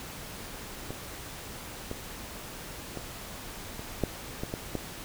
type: clicks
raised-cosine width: 2 ms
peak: -22 / -20 / -22 / -27 / -12 / -20 / -18 / -16 dBFS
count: 8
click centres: 0.906 / 1.914 / 2.973 / 3.794 / 4.037 / 4.435 / 4.539 / 4.753 s
effects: pink hiss -42 dBFS RMS until 5.04 s